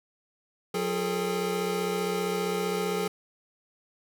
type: tone cluster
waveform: square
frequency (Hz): 181.1 / 353.8 / 418.4 / 453.7 / 803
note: F#3 / F4 / G#4 / A#4 / G5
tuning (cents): -37 / +23 / +13 / -47 / +41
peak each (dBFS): -34 / -39 / -31 / -34 / -38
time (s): 0.74-3.08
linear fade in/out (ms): 5
effects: none